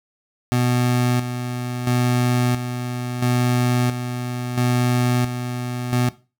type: tone with tremolo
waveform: 25% pulse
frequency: 123.47 Hz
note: B2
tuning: in tune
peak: -13 dBFS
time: 0.52-6.09 s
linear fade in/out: 0 ms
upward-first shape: square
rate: 0.74 Hz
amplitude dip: 60%
effects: noise-tail reverb RT60 0.3 s tail -17 dB re dry